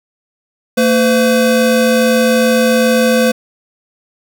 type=tone pair together; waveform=square; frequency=226.8 / 508.4 Hz; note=A#3 / C5; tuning=-47 / -50 cents; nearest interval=octave + major second; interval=1397 cents; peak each=-13 / -12 dBFS; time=0.77-3.32 s; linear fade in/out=10 ms; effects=none